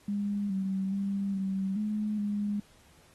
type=tone with pitch steps; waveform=sine; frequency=203.3 / 191.9 / 197.9 / 192.5 / 211.7 / 205.7 Hz; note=G#3 / G3 / G3 / G3 / G#3 / G#3; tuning=-37 / -37 / +17 / -31 / +33 / -16 cents; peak=-28 dBFS; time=0.08-2.6 s; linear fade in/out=5 ms; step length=420 ms; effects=pink hiss -61 dBFS RMS until 3.14 s + AAC 32 kbps